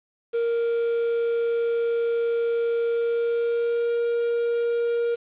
triangle tone with pitch glide, 466.2 to 470.5 Hz, A#4 to A#4, 0 to +16 cents, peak -19 dBFS, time 0.33-5.16 s, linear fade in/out 20 ms, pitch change +16 cents, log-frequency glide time 2.88-3.91 s, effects resampled to 8000 Hz + 8-bit

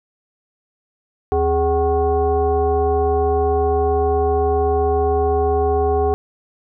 sine tone with frequency modulation, 415.3 Hz, G#4, in tune, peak -14 dBFS, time 1.32-6.14 s, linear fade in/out 0 ms, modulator 339 Hz, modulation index 1.1, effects none

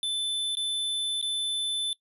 square tone with dropouts, 3520 Hz, A7, in tune, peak -27 dBFS, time 0.03-1.93 s, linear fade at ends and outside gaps 1 ms, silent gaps 0.552-0.57 / 1.214-1.226 s, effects noise-tail reverb RT60 0.1 s tail -21 dB re dry + resampled to 32000 Hz

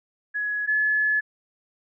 sine tone pair in turn, 1682 / 1713.4 Hz, G#6 / A6, +22 / -46 cents, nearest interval unison, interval 32 cents, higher second, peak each -24 / -19 dBFS, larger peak second, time 0.34-0.67 / 0.67-1.21 s, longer second, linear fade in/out 20 ms, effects none

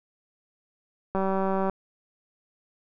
click train, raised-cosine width 1 ms, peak -14 dBFS, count 106, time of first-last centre 1.15-1.697 s, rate 192 Hz, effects none

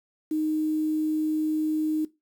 sine tone with quantisation, 310 Hz, D#4, 6 cents flat, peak -23 dBFS, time 0.31-2.05 s, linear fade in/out 5 ms, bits 8, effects noise-tail reverb RT60 0.2 s tail -17 dB re dry

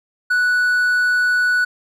triangle tone, 1478 Hz, F#6, 2 cents flat, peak -12 dBFS, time 0.3-1.65 s, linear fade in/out 10 ms, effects none

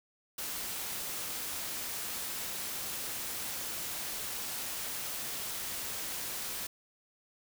white noise, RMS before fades -38 dBFS, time 0.38-6.67 s, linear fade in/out 5 ms, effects none

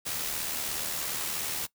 white noise with amplitude modulation, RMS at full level -31 dBFS, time 0.05-1.67 s, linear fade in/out 20 ms, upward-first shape sine, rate 76.9 Hz, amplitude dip 40%, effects noise-tail reverb RT60 0.1 s tail -19 dB re dry

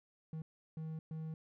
triangle tone bursts at uneven times, 158.7 Hz, D#3, 35 cents sharp, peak -38 dBFS, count 3, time 0.33-0.42 / 0.77-0.99 / 1.11-1.34 s, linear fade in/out 2 ms, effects none

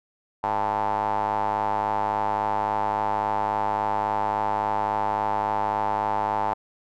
square tone with band-pass filter, 51.8 Hz, G#1, 4 cents flat, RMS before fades -25 dBFS, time 0.43-6.54 s, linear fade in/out 10 ms, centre 870 Hz, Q 6.3, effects none

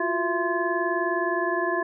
sine tone cluster, 343.5 / 363.1 / 671 / 1040 / 1716 Hz, F4 / F#4 / E5 / C6 / A6, -29 / -33 / +31 / -11 / -44 cents, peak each -29 dBFS, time 0-1.83 s, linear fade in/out 5 ms, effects none

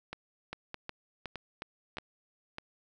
two click trains, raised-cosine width 0.3 ms, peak -22 / -23 dBFS, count 5 / 5, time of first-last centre 0.53-1.985 / 0.13-2.584 s, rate 2.75 / 1.63 Hz, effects none

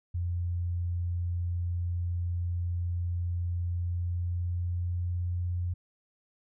sine tone with pitch glide, 87.31 to 88.38 Hz, F2 to F2, 0 to +21 cents, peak -28 dBFS, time 0.14-5.74 s, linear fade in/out 10 ms, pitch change +21 cents, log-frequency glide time 3.68-5.4 s, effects none

